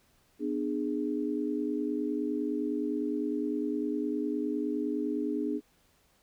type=chord; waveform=sine; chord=G# diminished; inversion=first; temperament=just; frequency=249.2 / 299 / 415.3 Hz; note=B3 / D4 / G#4; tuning=+16 / +31 / 0 cents; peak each=-34 / -31 / -35 dBFS; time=0.39-5.61 s; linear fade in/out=50 ms; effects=pink hiss -67 dBFS RMS until 6.22 s